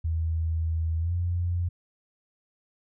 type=tone with pitch glide; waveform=sine; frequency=81.2 to 87.53 Hz; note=E2 to F2; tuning=-26 to +4 cents; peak=-24 dBFS; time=0.04-1.69 s; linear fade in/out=10 ms; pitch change=+130 cents; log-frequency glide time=0.99-1.13 s; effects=none